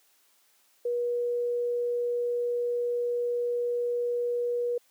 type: tone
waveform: sine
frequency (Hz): 481.9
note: B4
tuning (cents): -43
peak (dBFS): -25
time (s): 0.85-4.78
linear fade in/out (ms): 5
effects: white hiss -65 dBFS RMS until 4.9 s + high-pass 300 Hz 12 dB/octave